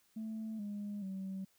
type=tone with pitch steps; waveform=sine; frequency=220 / 205.3 / 191.52 Hz; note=A3 / G#3 / G3; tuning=0 / -20 / -40 cents; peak=-37 dBFS; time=0.16-1.45 s; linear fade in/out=10 ms; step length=430 ms; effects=tanh soft clip ceiling -36 dBFS + white hiss -72 dBFS RMS until 1.58 s